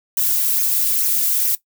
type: noise with flanger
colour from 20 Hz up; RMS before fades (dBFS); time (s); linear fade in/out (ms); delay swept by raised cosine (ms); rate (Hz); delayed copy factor
violet; -18; 0.17-1.55; 2; 0.23 to 3.13; 2.3; -0.55
effects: noise-tail reverb RT60 0.1 s tail -17 dB re dry